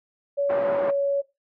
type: tone with pitch glide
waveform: sine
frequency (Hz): 565 to 560.4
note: C#5 to C#5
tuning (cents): +33 to +19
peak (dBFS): -20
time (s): 0.37-1.22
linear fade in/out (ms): 20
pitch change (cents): -14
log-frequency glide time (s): 0.63-0.93
type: band-pass noise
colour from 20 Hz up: white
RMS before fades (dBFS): -31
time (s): 0.49-0.91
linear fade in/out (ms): 10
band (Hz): 220 to 1000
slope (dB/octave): 12
effects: noise-tail reverb RT60 0.2 s tail -17 dB re dry + low-pass 2000 Hz 12 dB/octave